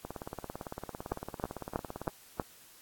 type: two click trains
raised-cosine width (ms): 1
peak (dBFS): -24 / -16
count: 37 / 5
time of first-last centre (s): 0.05-2.072 / 1.12-2.398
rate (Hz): 17.8 / 3.13
effects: white hiss -57 dBFS RMS until 2.81 s + AAC 64 kbps